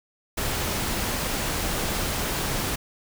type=noise; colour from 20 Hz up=pink; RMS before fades=-27 dBFS; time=0.37-2.76 s; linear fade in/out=10 ms; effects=none